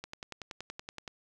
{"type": "click train", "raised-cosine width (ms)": 0.2, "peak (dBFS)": -23, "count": 12, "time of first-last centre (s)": [0.04, 1.078], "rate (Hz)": 10.6, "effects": []}